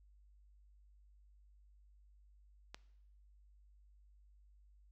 click, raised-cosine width 0.2 ms, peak -29 dBFS, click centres 2.745 s, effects noise-tail reverb RT60 0.8 s tail -19 dB re dry + added 50 Hz sine -62 dBFS peak until 4.91 s

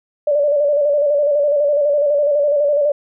sine tone with vibrato, 581 Hz, D5, 19 cents flat, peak -12 dBFS, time 0.27-2.92 s, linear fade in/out 5 ms, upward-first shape square, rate 12 Hz, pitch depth 44 cents each way, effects none

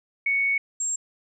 sine tone pair in turn, 2222 / 7474 Hz, C#7 / A#8, +4 / +4 cents, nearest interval octave + major sixth, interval 2100 cents, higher second, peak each -20 / -24 dBFS, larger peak first, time 0.26-0.58 / 0.8-0.96 s, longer first, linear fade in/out 5 ms, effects none

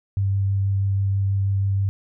sine tone with vibrato, 98.2 Hz, G2, 4 cents sharp, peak -18 dBFS, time 0.17-1.89 s, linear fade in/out 0 ms, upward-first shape sine, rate 6.2 Hz, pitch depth 9 cents each way, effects none

